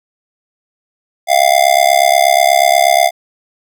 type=tone with amplitude modulation; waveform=square; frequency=698.5 Hz; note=F5; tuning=in tune; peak=-4 dBFS; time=1.27-3.11 s; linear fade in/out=50 ms; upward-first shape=sine; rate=68.3 Hz; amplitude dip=100%; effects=none